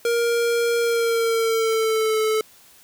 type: tone with pitch glide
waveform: square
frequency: 469.3 to 435.4 Hz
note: A#4 to A4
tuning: +12 to -18 cents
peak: -19 dBFS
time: 0.05-2.41 s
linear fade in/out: 2 ms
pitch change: -130 cents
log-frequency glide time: 0.79-2.19 s
effects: white hiss -51 dBFS RMS until 2.83 s